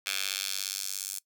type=tone with high-pass filter sweep; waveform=10% pulse; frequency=97.1 Hz; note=G2; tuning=16 cents flat; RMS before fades=-34 dBFS; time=0.06-1.19 s; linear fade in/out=5 ms; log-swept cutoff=2600 to 7600 Hz; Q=1.2; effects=noise-tail reverb RT60 0.1 s tail -21 dB re dry